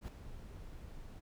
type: noise with ADSR envelope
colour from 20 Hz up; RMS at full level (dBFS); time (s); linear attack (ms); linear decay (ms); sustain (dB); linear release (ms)
brown; -38; 0.01-1.21; 70; 4; -11; 32
effects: none